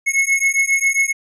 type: beating tone pair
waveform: square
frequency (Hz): 2180 / 2187.4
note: C#7 / C#7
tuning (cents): -29 / -24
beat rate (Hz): 7.4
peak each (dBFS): -18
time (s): 0.06-1.13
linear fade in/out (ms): 20
effects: resampled to 24000 Hz